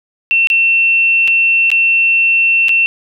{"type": "tone with dropouts", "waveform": "sine", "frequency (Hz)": 2700, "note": "E7", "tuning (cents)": 41, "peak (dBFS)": -8, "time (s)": [0.31, 2.86], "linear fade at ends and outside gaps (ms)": 0, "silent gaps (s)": [[0.472, 0.501], [1.276, 1.28], [1.703, 1.716], [2.684, 2.692]], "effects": []}